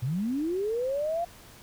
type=linear sweep; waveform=sine; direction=up; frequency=112.2 to 703 Hz; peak=-26 dBFS; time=0.02-1.25 s; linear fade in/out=10 ms; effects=pink hiss -51 dBFS RMS until 1.62 s